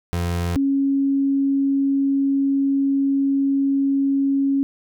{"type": "tone pair in turn", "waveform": ["30% pulse", "sine"], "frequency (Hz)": [86.7, 275.3], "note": ["F2", "C#4"], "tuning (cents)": [-12, -12], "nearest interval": "octave + minor sixth", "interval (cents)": 2000, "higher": "second", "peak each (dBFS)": [-18, -16], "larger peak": "second", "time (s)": [[0.13, 0.56], [0.56, 4.63]], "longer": "second", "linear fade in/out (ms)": 0, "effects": []}